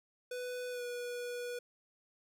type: tone with pitch glide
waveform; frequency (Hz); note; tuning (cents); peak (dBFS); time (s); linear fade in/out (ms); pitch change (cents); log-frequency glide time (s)
square; 496.5 to 486.8; B4 to B4; +9 to -25; -39; 0.31-1.59; 5; -34; 0.71-0.83
effects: none